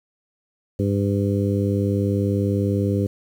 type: harmonic tone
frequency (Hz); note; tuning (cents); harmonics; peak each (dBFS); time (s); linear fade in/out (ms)
100; G2; +35; 1 / 2 / 3 / 4 / 5; -21 / -24 / -26 / -27 / -28; 0.79-3.07; 5
effects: 8-bit